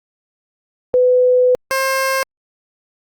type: tone pair in turn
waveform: sine / 15% pulse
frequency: 501 / 532.1 Hz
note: B4 / C5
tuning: +25 / +29 cents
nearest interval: minor second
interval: 104 cents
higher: second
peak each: -9 dBFS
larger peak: neither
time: 0.94-1.55 / 1.71-2.23 s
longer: first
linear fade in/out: 0 ms
effects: Opus 48 kbps